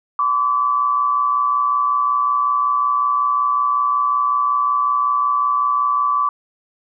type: tone pair together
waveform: sine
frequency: 1024 / 1149.4 Hz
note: C6 / D6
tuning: -38 / -38 cents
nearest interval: major second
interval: 200 cents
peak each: -23 / -15 dBFS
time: 0.19-6.29 s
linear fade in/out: 2 ms
effects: none